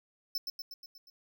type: tone with echo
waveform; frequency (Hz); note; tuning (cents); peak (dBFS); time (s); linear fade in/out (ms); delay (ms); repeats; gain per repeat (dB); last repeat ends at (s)
square; 5290; E8; +5; -31; 0.35-0.38; 2; 120; 6; -4; 1.1
effects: none